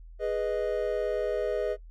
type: chord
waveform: triangle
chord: G# minor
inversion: none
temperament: equal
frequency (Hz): 415.3 / 493.9 / 622.3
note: G#4 / B4 / D#5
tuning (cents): 0 / 0 / 0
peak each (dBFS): -29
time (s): 0.19-1.77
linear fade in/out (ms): 50
effects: noise-tail reverb RT60 0.1 s tail -19 dB re dry + added 41 Hz sine -44 dBFS peak until 1.9 s